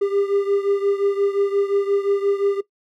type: beating tone pair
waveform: triangle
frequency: 398.4 / 404.1 Hz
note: G4 / G#4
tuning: +28 / -47 cents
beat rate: 5.7 Hz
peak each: -17 / -21 dBFS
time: 0.01-2.61 s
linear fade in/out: 10 ms
effects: noise-tail reverb RT60 0.1 s tail -18 dB re dry